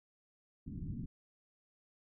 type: low-pass noise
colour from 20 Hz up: white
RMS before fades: -42 dBFS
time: 0.66-1.06 s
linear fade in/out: 10 ms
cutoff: 270 Hz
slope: 48 dB/octave
effects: none